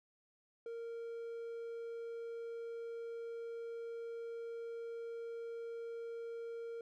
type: tone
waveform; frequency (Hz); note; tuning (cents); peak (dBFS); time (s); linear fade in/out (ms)
triangle; 463.3; A#4; -11; -40; 0.66-6.81; 2
effects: none